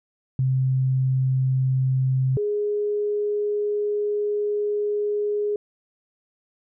sine tone pair in turn, 130.81 / 415.3 Hz, C3 / G#4, 0 / 0 cents, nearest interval octave + minor sixth, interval 2000 cents, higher second, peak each -18 / -21 dBFS, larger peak first, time 0.39-2.37 / 2.37-5.56 s, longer second, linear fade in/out 2 ms, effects none

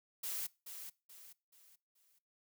blue noise with echo, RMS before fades -40 dBFS, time 0.23-0.47 s, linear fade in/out 10 ms, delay 430 ms, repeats 4, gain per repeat -8 dB, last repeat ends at 2.19 s, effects noise-tail reverb RT60 0.3 s tail -22 dB re dry

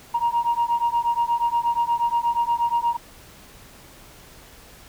sine beating tone pair, 938 / 946.4 Hz, A#5 / A#5, +11 / +26 cents, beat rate 8.4 Hz, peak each -21 dBFS, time 0.14-2.97 s, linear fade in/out 10 ms, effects tanh soft clip ceiling -14 dBFS + pink hiss -47 dBFS RMS until 4.88 s

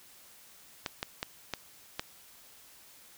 clicks, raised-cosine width 0.2 ms, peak -15 dBFS, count 5, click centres 0.862 / 1.029 / 1.229 / 1.537 / 1.995 s, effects white hiss -56 dBFS RMS until 3.17 s

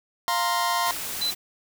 sawtooth chord, F suspended fourth, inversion none, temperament just, 698.5 / 931.3 / 1047.7 Hz, F5 / Bb5 / C6, 0 / -2 / +2 cents, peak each -24 / -23 / -21 dBFS, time 0.28-0.91 s, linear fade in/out 0 ms
white noise, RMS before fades -32 dBFS, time 0.85-1.35 s, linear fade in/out 20 ms
sine tone, 4020 Hz, B7, 30 cents sharp, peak -23 dBFS, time 1.21-1.31 s, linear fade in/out 10 ms
effects none

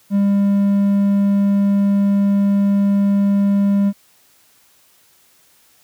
triangle tone, 200 Hz, G3, 35 cents sharp, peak -10 dBFS, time 0.1-3.93 s, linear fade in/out 50 ms, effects white hiss -54 dBFS RMS until 5.83 s + high-pass 60 Hz 12 dB/octave

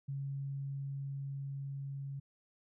sine tone with level ramp, 138.3 Hz, C#3, 4 cents flat, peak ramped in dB -36 to -39 dBFS, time 0.08-2.2 s, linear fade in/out 10 ms, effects none

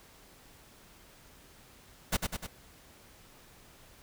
pink noise with echo, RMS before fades -28 dBFS, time 2.12-2.17 s, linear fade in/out 10 ms, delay 100 ms, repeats 3, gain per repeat -4 dB, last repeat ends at 2.47 s, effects pink hiss -57 dBFS RMS until 4.02 s

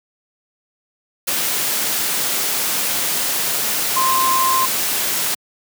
sine tone in noise, 1046.5 Hz, C6, in tune, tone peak -15 dBFS, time 3.96-4.66 s, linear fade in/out 10 ms, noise white, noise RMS -20 dBFS, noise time 1.27-5.35 s, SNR +2 dB, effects high-pass 150 Hz 12 dB/octave

